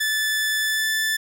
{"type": "tone with pitch glide", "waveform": "sawtooth", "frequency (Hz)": [1745, 1755.1], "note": ["A6", "A6"], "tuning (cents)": [-15, -5], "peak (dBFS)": -17, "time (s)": [0, 1.17], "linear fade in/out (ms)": 10, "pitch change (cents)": 10, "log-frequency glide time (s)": [0.63, 0.91], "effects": []}